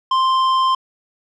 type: tone with hard clipping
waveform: sine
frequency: 1046.5 Hz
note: C6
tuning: in tune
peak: -15 dBFS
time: 0.11-0.75 s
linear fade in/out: 5 ms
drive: 8 dB
effects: resampled to 22050 Hz